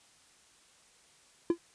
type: tone with exponential decay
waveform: triangle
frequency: 340.1 Hz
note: F4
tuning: 46 cents flat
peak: -17 dBFS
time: 1.5-1.58 s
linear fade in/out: 2 ms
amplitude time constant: 16 ms
effects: white hiss -62 dBFS RMS until 1.74 s + resampled to 22050 Hz